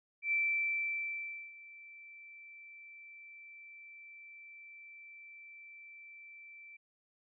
sine tone with ADSR envelope, 2334 Hz, D7, 11 cents flat, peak -28 dBFS, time 0.22-6.77 s, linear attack 100 ms, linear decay 1200 ms, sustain -22 dB, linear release 9 ms, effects none

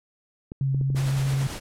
clicks, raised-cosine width 3 ms, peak -22 dBFS, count 5, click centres 0.519 / 0.746 / 0.812 / 0.902 / 0.948 s
sine tone with vibrato, 135.6 Hz, C#3, 38 cents flat, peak -21 dBFS, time 0.61-1.47 s, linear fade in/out 2 ms, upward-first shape square, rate 7.9 Hz, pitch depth 9 cents each way
pink noise with tremolo, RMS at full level -34 dBFS, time 0.95-1.6 s, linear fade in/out 20 ms, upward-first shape sine, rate 9.1 Hz, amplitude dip 30%
effects low-pass 11000 Hz 12 dB/octave

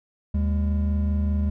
triangle tone pair together, 76 / 202.9 Hz, D#2 / G#3, -40 / -40 cents, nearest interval octave + perfect fourth, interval 1700 cents, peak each -19 / -25 dBFS, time 0.34-1.5 s, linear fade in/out 5 ms, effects none

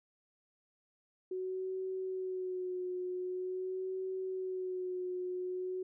sine tone with vibrato, 370 Hz, F#4, in tune, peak -35 dBFS, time 1.31-5.83 s, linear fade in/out 5 ms, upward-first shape sine, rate 0.45 Hz, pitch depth 31 cents each way, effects none

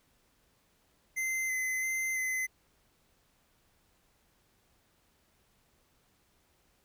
square tone with vibrato, 2057 Hz, C7, 30 cents flat, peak -31 dBFS, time 1.16-2.47 s, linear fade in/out 20 ms, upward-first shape square, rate 1.5 Hz, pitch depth 13 cents each way, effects pink hiss -70 dBFS RMS until 6.84 s

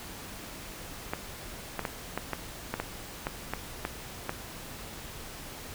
clicks, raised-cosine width 0.5 ms, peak -15 dBFS, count 11, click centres 1.135 / 1.793 / 1.852 / 2.176 / 2.333 / 2.74 / 2.8 / 3.269 / 3.536 / 3.851 / 4.294 s, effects pink hiss -43 dBFS RMS until 5.74 s

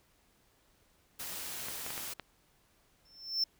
white noise, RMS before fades -41 dBFS, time 1.19-2.14 s, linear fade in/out 10 ms
clicks, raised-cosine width 0.3 ms, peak -24 dBFS, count 5, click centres 1.685 / 1.864 / 1.905 / 1.978 / 2.197 s
triangle tone with exponential growth, 5350 Hz, E8, 25 cents sharp, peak -24 dBFS, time 3.05-3.44 s, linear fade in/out 5 ms, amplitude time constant 84 ms
effects pink hiss -69 dBFS RMS until 3.59 s

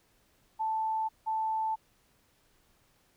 sine tone pair in turn, 880 / 880 Hz, A5 / A5, 0 / 0 cents, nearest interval unison, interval 0 cents, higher neither, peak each -28 dBFS, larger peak neither, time 0.59-1.09 / 1.26-1.76 s, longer neither, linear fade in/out 20 ms, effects pink hiss -68 dBFS RMS until 3.16 s

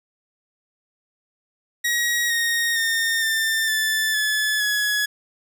sawtooth tone with pitch steps, 1899 / 1862.1 / 1825.9 / 1790.3 / 1755.5 / 1721.4 / 1687.9 Hz, A#6 / A#6 / A#6 / A6 / A6 / A6 / G#6, +32 / -2 / -36 / +30 / -4 / -38 / +28 cents, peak -16 dBFS, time 1.84-5.06 s, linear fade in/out 10 ms, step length 460 ms, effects none

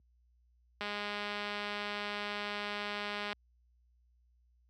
click train, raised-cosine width 0.3 ms, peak -22 dBFS, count 520, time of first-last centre 0.81-3.329 s, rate 206 Hz, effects added 60 Hz sine -50 dBFS peak until 4.69 s + high-pass 150 Hz 12 dB/octave

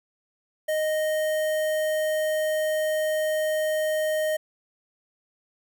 square tone with notch filter, 620 Hz, D#5, 6 cents flat, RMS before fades -25 dBFS, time 0.68-4.37 s, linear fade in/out 10 ms, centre 4700 Hz, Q 1.1, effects 10-bit

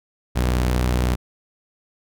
sawtooth tone pair together, 61.74 / 98.01 Hz, B1 / G2, 0 / 0 cents, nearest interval minor sixth, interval 800 cents, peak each -14 / -25 dBFS, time 0.35-1.16 s, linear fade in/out 20 ms, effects none

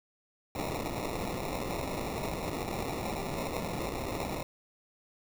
white noise with sample-and-hold, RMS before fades -35 dBFS, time 0.55-4.43 s, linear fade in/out 2 ms, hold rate 1575 Hz, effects none

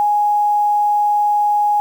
sine tone, 830.6 Hz, G#5, in tune, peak -12 dBFS, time 0-1.8 s, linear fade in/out 0 ms, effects 7-bit

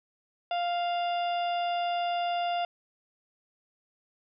harmonic tone, 698.5 Hz, F5, in tune, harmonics 1 / 2 / 3 / 4 / 5 / 7, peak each -27 / -41 / -46 / -39 / -43 / -51 dBFS, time 0.51-2.65 s, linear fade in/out 2 ms, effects none

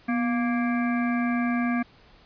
harmonic tone with a mistuned harmonic, 233.7 Hz, A#3, 5 cents sharp, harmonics 1 / 3 / 5 / 7 / 9 / 10, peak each -23 / -33 / -35 / -34 / -40 / -38 dBFS, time 0.08-1.83 s, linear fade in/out 10 ms, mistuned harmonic 1, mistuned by +72 cents, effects pink hiss -55 dBFS RMS until 2.25 s + resampled to 11025 Hz

